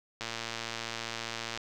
click train, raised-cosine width 0.2 ms, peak -18 dBFS, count 158, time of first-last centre 0.21-1.575 s, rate 115 Hz, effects none

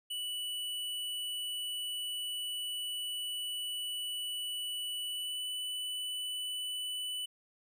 square tone with pitch glide, 2960 to 2982 Hz, F#7 to F#7, 0 to +13 cents, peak -36 dBFS, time 0.1-7.26 s, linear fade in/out 10 ms, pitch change +13 cents, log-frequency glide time 5.03-5.44 s, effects none

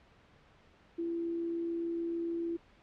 sine tone with amplitude modulation, 337 Hz, E4, 38 cents sharp, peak -31 dBFS, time 0.98-2.57 s, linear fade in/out 10 ms, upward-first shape sine, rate 66.8 Hz, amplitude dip 25%, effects pink hiss -62 dBFS RMS until 2.82 s + low-pass 3000 Hz 12 dB/octave

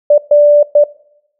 sine tone bursts at uneven times, 587.3 Hz, D5, in tune, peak -3 dBFS, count 3, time 0.1-0.18 / 0.31-0.63 / 0.75-0.84 s, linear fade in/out 5 ms, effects noise-tail reverb RT60 0.8 s tail -22 dB re dry

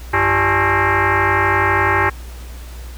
sine tone with frequency modulation, 392 Hz, G4, in tune, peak -12 dBFS, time 0.13-2.1 s, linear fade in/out 10 ms, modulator 244 Hz, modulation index 7.1, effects added 60 Hz sine -30 dBFS peak until 2.97 s + pink hiss -41 dBFS RMS until 2.97 s

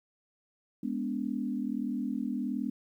sine chord, G# diminished, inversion none, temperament equal with one note detuned, 207.7 / 246.9 / 288.3 Hz, G#3 / B3 / D4, 0 / 0 / -32 cents, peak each -35 / -33 / -36 dBFS, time 0.83-2.7 s, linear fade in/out 5 ms, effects 11-bit

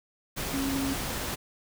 sine tone in noise, 272.2 Hz, C#4, 31 cents flat, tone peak -28 dBFS, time 0.53-0.95 s, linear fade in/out 20 ms, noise pink, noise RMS -33 dBFS, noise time 0.36-1.36 s, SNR +2 dB, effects none

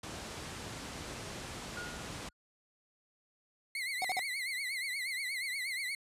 pink low-pass noise, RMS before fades -43 dBFS, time 0.03-2.29 s, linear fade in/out 5 ms, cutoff 9300 Hz, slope 24 dB/octave
triangle tone with exponential decay, 1436 Hz, F6, 48 cents sharp, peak -37 dBFS, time 1.77-2.33 s, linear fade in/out 2 ms, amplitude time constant 120 ms
35% pulse tone with vibrato, 2100 Hz, C7, 6 cents sharp, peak -33 dBFS, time 3.75-5.95 s, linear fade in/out 2 ms, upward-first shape triangle, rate 8.4 Hz, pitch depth 140 cents each way
square tone bursts, 746 Hz, F#5, 14 cents sharp, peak -32 dBFS, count 3, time 4.02-4.193 s, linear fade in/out 0 ms, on 25 ms, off 49 ms
effects high-pass 60 Hz 12 dB/octave + resampled to 32000 Hz

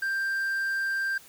triangle tone, 1580 Hz, G6, 13 cents sharp, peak -24 dBFS, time 0.02-1.18 s, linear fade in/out 5 ms, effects white hiss -52 dBFS RMS until 1.28 s

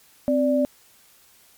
sine tone pair together, 260.7 / 586 Hz, C4 / D5, -6 / -4 cents, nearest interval octave + major second, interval 1402 cents, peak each -20 dBFS, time 0.28-0.65 s, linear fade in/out 0 ms, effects white hiss -55 dBFS RMS until 1.57 s + MP3 96 kbps

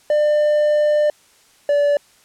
triangle tone pair in turn, 598 / 578 Hz, D5 / D5, +31 / -28 cents, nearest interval minor second, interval 59 cents, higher first, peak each -11 dBFS, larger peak neither, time 0.1-1.1 / 1.69-1.97 s, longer first, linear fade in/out 2 ms, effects white hiss -53 dBFS RMS until 2.24 s + low-pass 10000 Hz 12 dB/octave

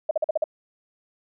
sine tone bursts, 622.3 Hz, D#5, in tune, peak -18 dBFS, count 6, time 0.09-0.441 s, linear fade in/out 5 ms, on 21 ms, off 45 ms, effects none

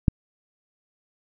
click, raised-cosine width 5 ms, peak -4 dBFS, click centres 0.082 s, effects none

